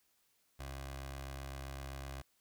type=tone with notch filter; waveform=15% pulse; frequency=67.8 Hz; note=C#2; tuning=38 cents flat; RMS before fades=-45 dBFS; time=0.59-2.22 s; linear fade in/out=10 ms; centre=210 Hz; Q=0.7; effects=white hiss -75 dBFS RMS until 2.4 s